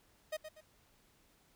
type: tone with echo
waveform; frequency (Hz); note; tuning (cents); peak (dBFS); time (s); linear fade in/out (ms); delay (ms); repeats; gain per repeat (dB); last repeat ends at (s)
45% pulse; 622.3; D#5; 0; -36; 0.32-0.37; 10; 120; 2; -9; 0.61
effects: pink hiss -69 dBFS RMS until 1.55 s